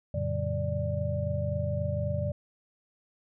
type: tone cluster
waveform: sine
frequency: 90.6 / 114.5 / 141.9 / 187.8 / 587 Hz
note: F#2 / A#2 / C#3 / F#3 / D5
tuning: -36 / -31 / +41 / +26 / -1 cents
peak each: -32 / -34 / -34 / -38 / -33 dBFS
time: 0.14-2.32 s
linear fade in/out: 5 ms
effects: none